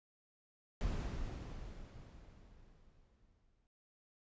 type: noise with exponential decay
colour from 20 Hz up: brown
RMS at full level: -36 dBFS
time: 0.81-3.67 s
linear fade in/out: 0 ms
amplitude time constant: 620 ms
effects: noise-tail reverb RT60 0.6 s tail -26 dB re dry + resampled to 16000 Hz